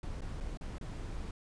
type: noise with dropouts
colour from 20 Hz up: brown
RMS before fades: -40 dBFS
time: 0.03-1.31 s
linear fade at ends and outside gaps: 2 ms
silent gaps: 0.208-0.218 / 0.403-0.407 / 0.573-0.61 / 0.783-0.811 s
effects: resampled to 22050 Hz